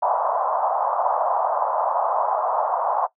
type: band-pass noise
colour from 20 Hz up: pink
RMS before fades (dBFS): -22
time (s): 0.02-3.07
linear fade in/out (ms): 10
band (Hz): 620 to 1100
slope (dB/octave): 48
effects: noise-tail reverb RT60 0.1 s tail -17 dB re dry